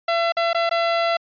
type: tone with dropouts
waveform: sawtooth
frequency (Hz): 675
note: E5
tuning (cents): +41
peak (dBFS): -14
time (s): 0.08-1.17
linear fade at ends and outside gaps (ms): 5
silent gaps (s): 0.322-0.368 / 0.532-0.546 / 0.694-0.711
effects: resampled to 11025 Hz